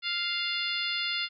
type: harmonic tone with a mistuned harmonic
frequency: 698.5 Hz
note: F5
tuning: in tune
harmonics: 2 / 3 / 4 / 5 / 6 / 7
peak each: -37 / -35 / -34 / -34 / -36 / -38 dBFS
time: 0.02-1.29 s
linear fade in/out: 50 ms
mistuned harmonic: 6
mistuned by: +26 cents
effects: none